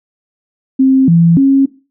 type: tone with pitch steps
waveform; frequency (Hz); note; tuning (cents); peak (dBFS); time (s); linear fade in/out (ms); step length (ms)
sine; 264.8 / 168 / 272.1; C4 / E3 / C#4; +21 / +33 / -32; -5; 0.79-1.66; 10; 290
effects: noise-tail reverb RT60 0.3 s tail -17 dB re dry